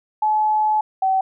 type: tone pair in turn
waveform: sine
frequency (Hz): 857 / 763.5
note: A5 / G5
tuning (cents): -46 / -46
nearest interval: major second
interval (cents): 200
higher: first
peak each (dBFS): -15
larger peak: neither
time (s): 0.22-0.81 / 1.02-1.21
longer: first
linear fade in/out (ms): 5
effects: none